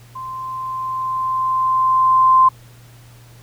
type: tone with level ramp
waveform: sine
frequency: 1041 Hz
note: C6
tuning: 9 cents flat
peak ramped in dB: -27 to -7 dBFS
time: 0.15-2.49 s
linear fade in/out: 10 ms
effects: added 119 Hz sine -42 dBFS peak until 3.42 s + pink hiss -49 dBFS RMS until 3.42 s